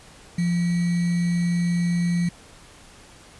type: tone with sample-and-hold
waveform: sine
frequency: 173.6 Hz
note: F3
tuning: 10 cents flat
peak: -19 dBFS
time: 0.38-2.29 s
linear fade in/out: 5 ms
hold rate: 2100 Hz
effects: pink hiss -48 dBFS RMS until 3.39 s + resampled to 24000 Hz